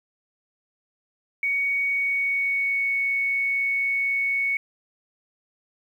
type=tone with pitch glide; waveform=sine; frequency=2238 to 2219 Hz; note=C#7 to C#7; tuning=+16 to +1 cents; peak=-21 dBFS; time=1.43-4.57 s; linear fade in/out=2 ms; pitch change=-15 cents; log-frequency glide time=1.84-2.94 s; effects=9-bit